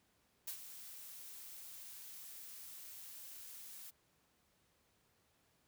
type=noise with ADSR envelope; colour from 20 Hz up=blue; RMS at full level=-42 dBFS; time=0.47-3.91 s; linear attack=8 ms; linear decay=88 ms; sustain=-10 dB; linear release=15 ms; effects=pink hiss -75 dBFS RMS until 5.67 s + high-pass 60 Hz 12 dB/octave